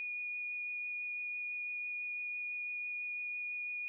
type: tone with vibrato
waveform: sine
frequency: 2451 Hz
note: D#7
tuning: 27 cents flat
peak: -37 dBFS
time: 0-3.88 s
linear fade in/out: 0 ms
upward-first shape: triangle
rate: 6 Hz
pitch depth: 8 cents each way
effects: none